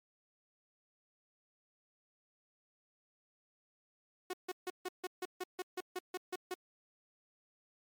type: tone bursts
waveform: sawtooth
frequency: 365.9 Hz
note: F#4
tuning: 19 cents flat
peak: -33 dBFS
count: 13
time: 4.3-6.542 s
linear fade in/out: 5 ms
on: 34 ms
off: 150 ms
effects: MP3 96 kbps